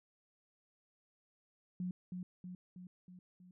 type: tone with echo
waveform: sine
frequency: 181 Hz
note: F#3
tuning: 38 cents flat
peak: -36 dBFS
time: 1.8-1.91 s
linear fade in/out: 2 ms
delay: 320 ms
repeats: 5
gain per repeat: -4 dB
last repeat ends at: 3.51 s
effects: none